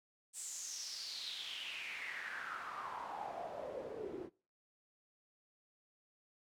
pink noise with band-pass filter sweep, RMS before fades -45 dBFS, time 0.33-4.3 s, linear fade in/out 50 ms, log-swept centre 8300 to 340 Hz, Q 5.6, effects noise-tail reverb RT60 0.4 s tail -23 dB re dry

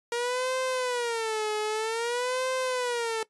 sawtooth tone with vibrato, 469.4 Hz, A#4, 12 cents sharp, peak -23 dBFS, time 0.12-3.23 s, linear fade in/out 2 ms, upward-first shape sine, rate 0.52 Hz, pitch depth 170 cents each way, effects noise-tail reverb RT60 0.1 s tail -18 dB re dry + resampled to 24000 Hz

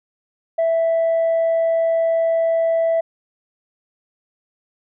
sine tone, 659.3 Hz, E5, in tune, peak -13 dBFS, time 0.58-3.01 s, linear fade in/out 10 ms, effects tanh soft clip ceiling -13 dBFS

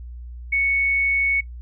sine tone, 2217 Hz, C#7, in tune, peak -17 dBFS, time 0.52-1.41 s, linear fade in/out 10 ms, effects noise-tail reverb RT60 0.1 s tail -21 dB re dry + added 60 Hz sine -33 dBFS peak until 1.61 s

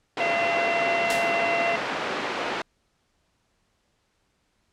pink band-pass noise, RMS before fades -29 dBFS, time 0.17-2.62 s, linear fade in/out 2 ms, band 360 to 2700 Hz, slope 12 dB/octave
harmonic tone, 682 Hz, F5, 41 cents flat, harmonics 1 / 3 / 4, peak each -24 / -29 / -30 dBFS, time 0.2-1.76 s, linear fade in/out 5 ms
white noise with exponential decay, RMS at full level -25 dBFS, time 1.1-1.41 s, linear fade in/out 1 ms, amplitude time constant 66 ms
effects pink hiss -70 dBFS RMS until 4.72 s + low-pass 8000 Hz 12 dB/octave

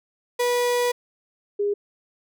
35% pulse / sine tone pair in turn, 487.4 / 408.4 Hz, B4 / G#4, -23 / -29 cents, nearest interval minor third, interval 306 cents, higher first, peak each -18 / -20 dBFS, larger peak first, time 0.39-0.92 / 1.59-1.74 s, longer first, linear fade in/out 10 ms, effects none

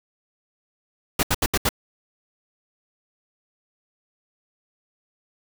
pink noise bursts, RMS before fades -20 dBFS, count 5, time 1.19-1.691 s, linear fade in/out 5 ms, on 41 ms, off 74 ms, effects none

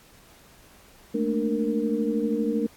sine tone cluster, 215.6 / 228.2 / 296 / 465.2 Hz, A3 / A#3 / D4 / A#4, -35 / -37 / +14 / -4 cents, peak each -28 dBFS, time 1.14-2.67 s, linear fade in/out 10 ms, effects pink hiss -54 dBFS RMS until 2.76 s + AAC 64 kbps

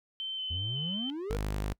sine tone with vibrato, 3071 Hz, G7, 36 cents flat, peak -33 dBFS, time 0.2-1.1 s, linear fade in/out 0 ms, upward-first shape square, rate 2.7 Hz, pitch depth 11 cents each way
triangle exponential sweep, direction up, 77.4 to 493.9 Hz, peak -32 dBFS, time 0.5-1.37 s, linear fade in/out 10 ms
sawtooth tone, 51.2 Hz, G#1, 24 cents flat, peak -27 dBFS, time 1.3-1.73 s, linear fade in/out 5 ms
effects noise-tail reverb RT60 0.1 s tail -24 dB re dry

